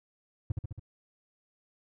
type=tone with echo; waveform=triangle; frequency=103.83 Hz; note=G#2; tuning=in tune; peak=-23 dBFS; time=0.5-0.52 s; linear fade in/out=5 ms; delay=69 ms; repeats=4; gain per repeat=-3 dB; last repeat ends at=0.796 s; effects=none